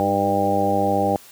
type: harmonic tone with a mistuned harmonic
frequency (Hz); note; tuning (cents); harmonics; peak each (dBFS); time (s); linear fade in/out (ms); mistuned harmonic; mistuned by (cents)
99.3; G2; +23; 1 / 2 / 3 / 4 / 5 / 6 / 7 / 8; -29 / -26 / -26 / -30 / -25 / -24 / -31 / -21; 0-1.16; 0; 3; +30
effects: white hiss -46 dBFS RMS until 1.31 s + high-pass 60 Hz 12 dB/octave